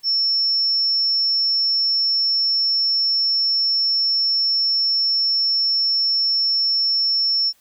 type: tone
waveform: sine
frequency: 5400 Hz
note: E8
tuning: 41 cents sharp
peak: -16 dBFS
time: 0.03-7.53 s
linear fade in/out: 50 ms
effects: white hiss -59 dBFS RMS until 7.6 s